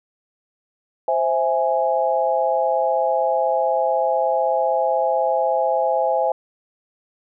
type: chord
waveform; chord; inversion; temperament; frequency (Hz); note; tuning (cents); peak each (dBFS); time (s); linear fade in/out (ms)
sine; C augmented; none; equal; 523.3 / 659.3 / 830.6; C5 / E5 / G#5; 0 / 0 / 0; -21; 1.08-6.32; 2
effects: none